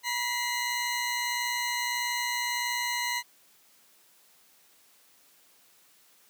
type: tone pair together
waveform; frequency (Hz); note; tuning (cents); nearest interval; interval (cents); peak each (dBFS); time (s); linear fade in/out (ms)
20% pulse; 967.2 / 2056; B5 / C7; -36 / -31; octave + minor second; 1305; -26; 0.03-3.23; 50
effects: white hiss -61 dBFS RMS until 6.29 s + high-pass 150 Hz 12 dB/octave